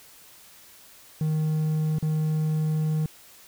triangle tone with dropouts, 155.5 Hz, D#3, 1 cent flat, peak -20 dBFS, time 1.21-3.06 s, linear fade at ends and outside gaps 2 ms, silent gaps 1.986-2.025 s, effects white hiss -51 dBFS RMS until 3.47 s

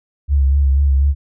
sine tone with vibrato, 69.3 Hz, C#2, in tune, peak -10 dBFS, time 0.28-1.15 s, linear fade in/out 50 ms, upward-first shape sine, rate 4.1 Hz, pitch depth 48 cents each way, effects none

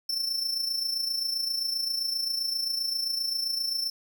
45% pulse tone with amplitude modulation, 5370 Hz, E8, 31 cents sharp, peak -25 dBFS, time 0.09-3.9 s, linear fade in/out 5 ms, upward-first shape sine, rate 27.6 Hz, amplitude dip 55%, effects none

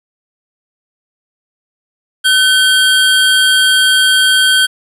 square tone pair together, 1520 / 3221 Hz, F#6 / G7, +46 / +46 cents, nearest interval octave + minor second, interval 1300 cents, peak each -11 dBFS, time 2.24-4.67 s, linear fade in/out 20 ms, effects resampled to 32000 Hz + 7-bit

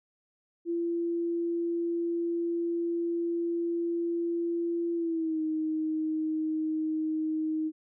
sine tone with pitch glide, 340 to 313.6 Hz, F4 to D#4, -46 to +14 cents, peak -27 dBFS, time 0.65-7.72 s, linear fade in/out 50 ms, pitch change -140 cents, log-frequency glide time 4.94-5.41 s, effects none

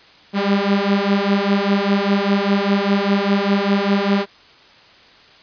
sawtooth beating tone pair, 197.2 / 202.2 Hz, G3 / G#3, +11 / -46 cents, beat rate 5 Hz, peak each -14 dBFS, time 0.33-4.26 s, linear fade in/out 50 ms, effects white hiss -47 dBFS RMS until 5.42 s + resampled to 11025 Hz

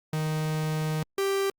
45% pulse tone pair in turn, 155.56 / 392 Hz, D#3 / G4, 0 / 0 cents, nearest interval octave + major third, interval 1600 cents, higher second, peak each -26 / -24 dBFS, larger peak second, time 0.13-1.03 / 1.18-1.5 s, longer first, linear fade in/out 2 ms, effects Opus 48 kbps

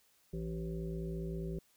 harmonic tone with a mistuned harmonic, 55 Hz, A1, in tune, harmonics 1 / 3 / 5 / 7 / 9 / 10, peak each -42 / -39 / -53 / -43 / -52 / -55 dBFS, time 0.33-1.59 s, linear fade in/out 5 ms, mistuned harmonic 1, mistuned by +57 cents, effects white hiss -70 dBFS RMS until 1.76 s

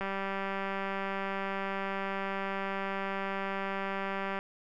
click train, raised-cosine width 0.5 ms, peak -20 dBFS, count 855, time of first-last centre 0.01-4.389 s, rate 195 Hz, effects none

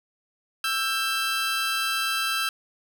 20% pulse tone pair together, 1328 / 1586.1 Hz, E6 / G6, +12 / +20 cents, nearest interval minor third, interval 308 cents, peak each -21 / -23 dBFS, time 0.64-2.49 s, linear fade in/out 2 ms, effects none

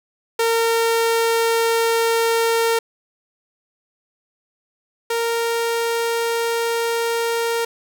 sawtooth tone pair in turn, 458.4 / 463.5 Hz, A#4 / A#4, -29 / -10 cents, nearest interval unison, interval 19 cents, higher second, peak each -12 / -15 dBFS, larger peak first, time 0.39-2.79 / 5.1-7.65 s, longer second, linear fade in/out 5 ms, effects none

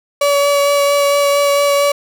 35% pulse tone with vibrato, 569 Hz, C#5, 45 cents sharp, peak -9 dBFS, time 0.21-1.92 s, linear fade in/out 5 ms, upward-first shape sine, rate 4.4 Hz, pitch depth 11 cents each way, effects none

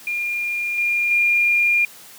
sine tone with level steps, 2409 Hz, D7, 43 cents sharp, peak -21 / -17 / -14 dBFS, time 0.07-1.85 s, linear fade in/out 2 ms, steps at 0.78 / 1.11 s, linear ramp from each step 2 ms, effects white hiss -43 dBFS RMS until 2.18 s + high-pass 100 Hz 12 dB/octave

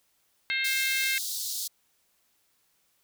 harmonic tone, 530 Hz, C5, 22 cents sharp, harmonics 3 / 4 / 5 / 6 / 7 / 8, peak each -34 / -28 / -34 / -40 / -35 / -38 dBFS, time 0.5-1.18 s, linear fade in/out 0 ms
pink high-pass noise, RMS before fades -33 dBFS, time 0.64-1.68 s, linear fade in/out 10 ms, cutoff 3800 Hz, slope 48 dB/octave
effects white hiss -70 dBFS RMS until 3.03 s

